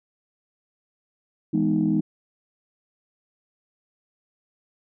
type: chord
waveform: sine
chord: E major seventh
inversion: none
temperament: equal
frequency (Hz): 164.81 / 207.7 / 246.9 / 311.1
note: E3 / G#3 / B3 / D#4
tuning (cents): 0 / 0 / 0 / 0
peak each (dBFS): -25 / -23 / -27 / -22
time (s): 1.53-2.01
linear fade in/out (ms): 10
effects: tanh soft clip ceiling -11 dBFS